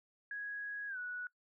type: tone with pitch glide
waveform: sine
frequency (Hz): 1661.2 to 1471.4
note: G#6 to F#6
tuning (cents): 0 to -10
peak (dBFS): -39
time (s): 0.31-1.27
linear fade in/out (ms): 2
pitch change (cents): -210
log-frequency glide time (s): 0.88-0.98
effects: noise-tail reverb RT60 0.1 s tail -21 dB re dry